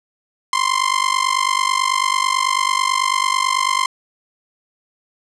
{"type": "tone with amplitude modulation", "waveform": "sawtooth", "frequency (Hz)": 1046.5, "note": "C6", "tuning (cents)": 0, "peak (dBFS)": -8, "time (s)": [0.53, 3.86], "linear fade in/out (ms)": 2, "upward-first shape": "sine", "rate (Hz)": 49.1, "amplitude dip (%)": 90, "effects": ["resampled to 22050 Hz", "7-bit"]}